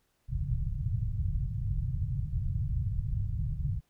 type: low-pass noise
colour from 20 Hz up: white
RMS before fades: -31 dBFS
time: 0.28-3.81 s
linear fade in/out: 50 ms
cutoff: 140 Hz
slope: 48 dB/octave
effects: pink hiss -74 dBFS RMS until 3.89 s